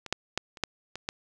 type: clicks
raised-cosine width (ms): 0.2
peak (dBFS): -22 / -9 / -10 / -28 / -9 / -20 / -13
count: 7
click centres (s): 0.063 / 0.126 / 0.376 / 0.572 / 0.637 / 0.956 / 1.089
effects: none